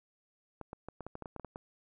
clicks, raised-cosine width 1 ms, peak -28 dBFS, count 12, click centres 0.613 / 0.731 / 0.886 / 1.007 / 1.066 / 1.154 / 1.223 / 1.258 / 1.363 / 1.397 / 1.447 / 1.559 s, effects none

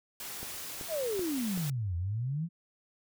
white noise, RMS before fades -41 dBFS, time 0.2-1.7 s, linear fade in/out 2 ms
click train, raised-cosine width 2 ms, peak -29 dBFS, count 4, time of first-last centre 0.43-1.575 s, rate 2.62 Hz
sine exponential two-way sweep, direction down then up, 693 to 83.3 to 176.2 Hz, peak -30 dBFS, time 0.88-2.49 s, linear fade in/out 50 ms, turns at 1.96 s
effects none

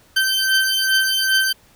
20% pulse beating tone pair, 1548 / 1550.5 Hz, G6 / G6, -22 / -19 cents, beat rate 2.5 Hz, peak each -14 dBFS, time 0.16-1.53 s, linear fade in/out 10 ms, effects pink hiss -53 dBFS RMS until 1.75 s

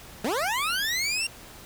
20% pulse linear sweep, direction up, 189.5 to 2794 Hz, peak -20 dBFS, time 0.24-1.27 s, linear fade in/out 5 ms, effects pink hiss -46 dBFS RMS until 1.65 s

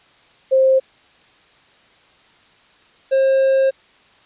sine / triangle tone pair in turn, 528 / 534.8 Hz, C5 / C5, +16 / +38 cents, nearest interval unison, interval 22 cents, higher second, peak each -10 dBFS, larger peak neither, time 0.51-0.8 / 3.11-3.71 s, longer second, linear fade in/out 20 ms, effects white hiss -52 dBFS RMS until 4.25 s + resampled to 8000 Hz

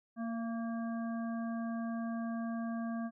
harmonic tone with a mistuned harmonic, 230.4 Hz, A#3, 20 cents flat, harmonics 1 / 3 / 5 / 7, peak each -35 / -44 / -49 / -51 dBFS, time 0.16-3.11 s, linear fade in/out 50 ms, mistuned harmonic 3, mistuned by -27 cents, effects none

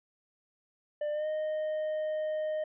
triangle tone with pitch glide, 595 to 618.1 Hz, D5 to D#5, +22 to -12 cents, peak -28 dBFS, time 1.01-2.64 s, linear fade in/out 5 ms, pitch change +66 cents, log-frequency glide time 1.12-1.27 s, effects resampled to 8000 Hz

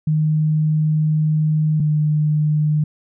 sine tone pair in turn, 154.5 / 151.67 Hz, D#3 / D#3, -12 / -44 cents, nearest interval unison, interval 32 cents, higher first, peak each -14 dBFS, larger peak neither, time 0.07-1.8 / 1.8-2.84 s, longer first, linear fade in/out 5 ms, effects none

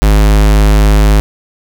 square tone, 51.91 Hz, G#1, in tune, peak -5 dBFS, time 0.02-1.2 s, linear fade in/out 0 ms, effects none

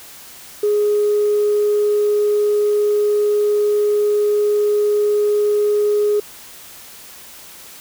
sine tone, 416.4 Hz, G#4, 5 cents sharp, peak -12 dBFS, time 0.63-6.2 s, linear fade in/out 5 ms, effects tanh soft clip ceiling -9 dBFS + white hiss -39 dBFS RMS until 7.8 s

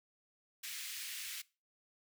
pink high-pass noise, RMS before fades -44 dBFS, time 0.63-1.42 s, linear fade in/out 10 ms, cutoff 2000 Hz, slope 24 dB/octave, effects noise-tail reverb RT60 0.3 s tail -21 dB re dry

